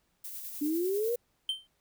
violet noise with tremolo, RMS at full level -40 dBFS, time 0.24-1.16 s, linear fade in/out 5 ms, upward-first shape sine, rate 10 Hz, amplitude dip 35%
sine exponential sweep, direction up, 287.1 to 493.9 Hz, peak -27 dBFS, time 0.61-1.16 s, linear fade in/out 10 ms
triangle tone with exponential decay, 3117 Hz, G7, 11 cents flat, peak -24 dBFS, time 1.49-1.67 s, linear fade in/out 2 ms, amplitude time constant 38 ms
effects pink hiss -74 dBFS RMS until 1.8 s

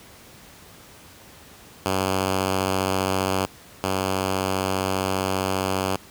5% pulse tone pair in turn, 95 / 95 Hz, F#2 / F#2, +46 / +46 cents, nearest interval unison, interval 0 cents, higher neither, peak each -10 / -11 dBFS, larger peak first, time 1.86-3.46 / 3.84-5.96 s, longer second, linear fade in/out 0 ms, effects pink hiss -47 dBFS RMS until 6.1 s + high-pass 60 Hz 12 dB/octave

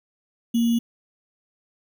sine tone with sample-and-hold, 233.1 Hz, A#3, in tune, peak -17 dBFS, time 0.54-0.79 s, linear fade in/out 10 ms, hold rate 3150 Hz, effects none

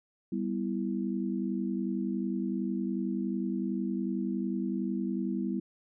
sine chord, E minor, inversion first, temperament equal, 196 / 246.9 / 329.6 Hz, G3 / B3 / E4, 0 / 0 / 0 cents, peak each -32 / -34 / -35 dBFS, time 0.32-5.6 s, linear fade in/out 5 ms, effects none

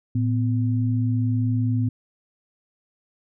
sine tone pair together, 112.3 / 252.1 Hz, A2 / B3, +36 / +36 cents, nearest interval octave + major second, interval 1400 cents, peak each -20 / -25 dBFS, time 0.15-1.89 s, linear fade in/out 5 ms, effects none

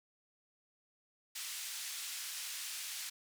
white band-pass noise, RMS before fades -43 dBFS, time 1.35-3.1 s, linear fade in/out 10 ms, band 1900 to 9400 Hz, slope 12 dB/octave, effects none

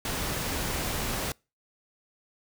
pink noise, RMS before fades -31 dBFS, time 0.05-1.32 s, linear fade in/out 2 ms, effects noise-tail reverb RT60 0.3 s tail -26 dB re dry

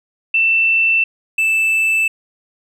sine / triangle tone pair in turn, 2672 / 2641 Hz, E7 / E7, +23 / +3 cents, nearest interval unison, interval 20 cents, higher first, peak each -11 / -11 dBFS, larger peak neither, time 0.34-1.04 / 1.38-2.08 s, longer neither, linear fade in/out 5 ms, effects none

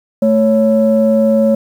sine tone pair together, 220 / 554.4 Hz, A3 / C#5, 0 / 0 cents, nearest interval octave + major third, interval 1600 cents, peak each -10 dBFS, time 0.22-1.55 s, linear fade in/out 5 ms, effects tanh soft clip ceiling -2 dBFS + 7-bit

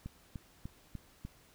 click train, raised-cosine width 5 ms, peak -29 dBFS, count 5, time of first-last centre 0.06-1.25 s, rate 3.36 Hz, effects pink hiss -63 dBFS RMS until 1.54 s

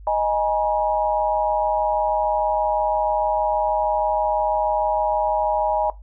sine chord, D# suspended fourth, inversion none, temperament equal with one note detuned, 622.3 / 830.6 / 956.9 Hz, D#5 / G#5 / A#5, 0 / 0 / +45 cents, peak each -22 / -21 / -23 dBFS, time 0.07-5.9 s, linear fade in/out 2 ms, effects noise-tail reverb RT60 0.2 s tail -17 dB re dry + added 50 Hz sine -38 dBFS peak until 6.02 s

